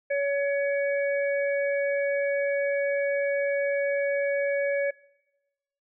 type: harmonic tone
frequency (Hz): 563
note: C#5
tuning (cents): +27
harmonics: 1 / 3 / 4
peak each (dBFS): -24 / -33 / -34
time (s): 0.1-4.91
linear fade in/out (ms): 10
effects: noise-tail reverb RT60 1.0 s tail -23 dB re dry